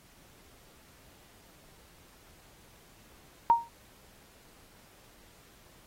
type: tone with exponential decay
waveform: sine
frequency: 932.3 Hz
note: A#5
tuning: in tune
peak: -14 dBFS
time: 3.5-3.69 s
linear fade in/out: 0 ms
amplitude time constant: 41 ms
effects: pink hiss -59 dBFS RMS until 5.86 s + AAC 48 kbps